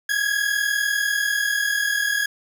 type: tone pair together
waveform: 40% pulse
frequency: 1637.8 / 1678 Hz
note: G#6 / G#6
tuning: -25 / +17 cents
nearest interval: unison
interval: 42 cents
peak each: -22 dBFS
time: 0.09-2.26 s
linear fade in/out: 5 ms
effects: 8-bit